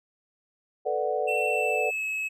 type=chord; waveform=sine; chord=B minor seventh; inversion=third; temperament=equal; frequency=440 / 493.9 / 587.3 / 740 Hz; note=A4 / B4 / D5 / F#5; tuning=0 / 0 / 0 / 0 cents; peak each=-30 dBFS; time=0.85-1.91 s; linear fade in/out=20 ms
type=tone with pitch glide; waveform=triangle; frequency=2695 to 2578 Hz; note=E7 to E7; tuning=+38 to -39 cents; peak=-26 dBFS; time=1.27-2.29 s; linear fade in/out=20 ms; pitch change=-77 cents; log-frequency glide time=1.48-2.04 s
effects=none